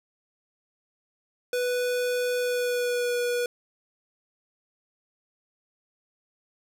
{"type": "tone with pitch glide", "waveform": "square", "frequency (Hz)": [493.9, 485.4], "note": ["B4", "B4"], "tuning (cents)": [0, -30], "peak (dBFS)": -25, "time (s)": [1.53, 3.46], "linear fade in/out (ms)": 2, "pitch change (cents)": -30, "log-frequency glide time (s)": [2.38, 3.17], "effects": []}